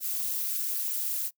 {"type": "noise with amplitude modulation", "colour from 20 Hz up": "violet", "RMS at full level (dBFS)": -27, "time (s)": [0, 1.31], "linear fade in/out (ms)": 50, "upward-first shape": "sine", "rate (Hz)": 220, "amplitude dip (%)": 85, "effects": ["noise-tail reverb RT60 0.1 s tail -22 dB re dry"]}